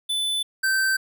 square tone pair in turn, 3500 / 1552.3 Hz, A7 / G6, -10 / -17 cents, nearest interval octave + major second, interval 1407 cents, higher first, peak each -23 / -20 dBFS, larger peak second, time 0.09-0.43 / 0.63-0.97 s, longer neither, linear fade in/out 10 ms, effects none

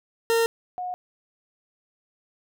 40% pulse / sine tone pair in turn, 458.8 / 725.6 Hz, A#4 / F#5, -28 / -34 cents, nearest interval minor sixth, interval 794 cents, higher second, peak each -18 / -28 dBFS, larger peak first, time 0.3-0.46 / 0.78-0.94 s, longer neither, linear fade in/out 0 ms, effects none

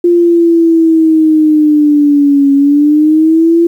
sine linear two-way sweep, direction down then up, 349.2 to 277.1 to 341.3 Hz, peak -4 dBFS, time 0.04-3.67 s, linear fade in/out 5 ms, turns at 2.53 s, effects 7-bit

